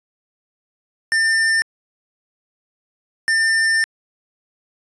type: tone bursts at uneven times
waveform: square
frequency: 1797 Hz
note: A6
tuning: 36 cents sharp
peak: -15 dBFS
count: 2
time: 1.12-1.62 / 3.28-3.84 s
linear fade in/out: 0 ms
effects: resampled to 22050 Hz